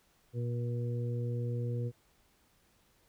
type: harmonic tone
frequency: 120 Hz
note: B2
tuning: 49 cents flat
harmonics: 1 / 2 / 3 / 4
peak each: -32 / -44 / -46 / -42 dBFS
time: 0.33-1.92 s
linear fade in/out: 50 ms
effects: pink hiss -69 dBFS RMS until 3.08 s